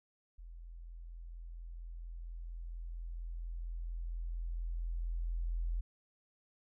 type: tone with level ramp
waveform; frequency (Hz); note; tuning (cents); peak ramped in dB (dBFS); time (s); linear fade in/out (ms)
sine; 42.16; E1; +40; -47 to -32; 0.38-5.81; 10
effects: none